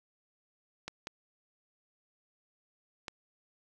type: clicks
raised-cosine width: 0.2 ms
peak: -21 dBFS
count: 3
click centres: 0.88 / 1.071 / 3.082 s
effects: none